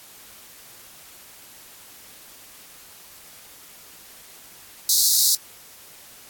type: high-pass noise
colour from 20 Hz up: pink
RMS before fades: -18 dBFS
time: 4.89-5.35 s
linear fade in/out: 2 ms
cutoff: 3900 Hz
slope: 96 dB/octave
effects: white hiss -46 dBFS RMS until 6.29 s + AAC 64 kbps

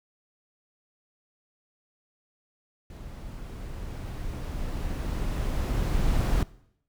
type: noise with level ramp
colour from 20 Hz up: brown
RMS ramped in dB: -41 to -23 dBFS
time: 2.9-6.43 s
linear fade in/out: 2 ms
effects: noise-tail reverb RT60 0.7 s tail -20 dB re dry

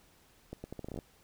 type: accelerating click train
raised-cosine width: 2 ms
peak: -27 dBFS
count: 11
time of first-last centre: 0.53-0.988 s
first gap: 110 ms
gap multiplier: 0.78
effects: pink hiss -64 dBFS RMS until 1.23 s

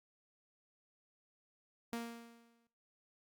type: tone with exponential decay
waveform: sawtooth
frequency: 233.1 Hz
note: A#3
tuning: in tune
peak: -33 dBFS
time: 1.93-2.67 s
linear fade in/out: 0 ms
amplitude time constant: 160 ms
effects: noise-tail reverb RT60 0.4 s tail -17 dB re dry + Opus 48 kbps

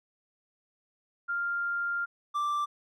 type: tone pair in turn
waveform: sine / triangle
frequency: 1396.9 / 1174.6 Hz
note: F6 / D6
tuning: 0 / 0 cents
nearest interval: minor third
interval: 300 cents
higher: first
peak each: -28 / -25 dBFS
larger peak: second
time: 1.28-2.06 / 2.34-2.66 s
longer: first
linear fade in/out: 20 ms
effects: none

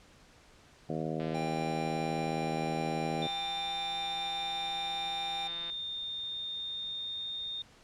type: harmonic tone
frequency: 79.1 Hz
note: D#2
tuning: 29 cents sharp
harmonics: 2 / 3 / 4 / 5 / 6 / 7 / 8 / 9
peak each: -37 / -39 / -40 / -41 / -42 / -42 / -43 / -44 dBFS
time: 0.89-3.27 s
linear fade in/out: 5 ms
type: click train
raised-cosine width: 0.3 ms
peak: -31 dBFS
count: 766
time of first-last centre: 1.2-5.7 s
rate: 170 Hz
type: tone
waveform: square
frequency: 795 Hz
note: G5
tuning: 24 cents sharp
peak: -37 dBFS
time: 1.34-5.48 s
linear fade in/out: 10 ms
type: tone with pitch glide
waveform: sine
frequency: 3595 to 3658 Hz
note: A7 to A#7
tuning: +36 to -33 cents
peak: -35 dBFS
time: 3.22-7.62 s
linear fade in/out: 2 ms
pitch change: +31 cents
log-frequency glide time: 3.57-7.33 s
effects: pink hiss -59 dBFS RMS until 7.83 s + low-pass 7000 Hz 12 dB/octave

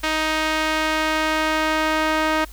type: tone with band-pass filter sweep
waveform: sawtooth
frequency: 312.8 Hz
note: D#4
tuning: 9 cents sharp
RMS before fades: -21 dBFS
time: 0.03-2.45 s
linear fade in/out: 10 ms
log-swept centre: 2300 to 1400 Hz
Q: 0.75
effects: added 50 Hz sine -37 dBFS peak until 2.52 s + white hiss -47 dBFS RMS until 2.52 s

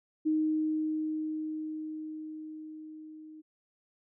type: tone with level ramp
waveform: sine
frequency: 311.1 Hz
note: D#4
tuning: in tune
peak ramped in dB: -24 to -46 dBFS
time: 0.25-3.42 s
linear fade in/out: 20 ms
effects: none

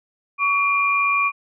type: tone pair together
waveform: sine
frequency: 1131 / 2397 Hz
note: C#6 / D7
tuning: +34 / +35 cents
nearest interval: octave + minor second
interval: 1301 cents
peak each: -19 dBFS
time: 0.38-1.32 s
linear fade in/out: 50 ms
effects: none

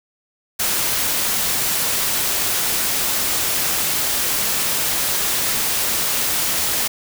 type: noise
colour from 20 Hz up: white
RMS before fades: -20 dBFS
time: 0.59-6.88 s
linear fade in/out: 10 ms
effects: none

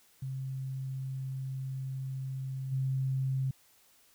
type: tone with level steps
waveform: sine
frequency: 132.8 Hz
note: C3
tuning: 26 cents sharp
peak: -34 / -28 dBFS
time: 0.22-3.51 s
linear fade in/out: 5 ms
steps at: 2.71 s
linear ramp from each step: 20 ms
effects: white hiss -64 dBFS RMS until 4.14 s

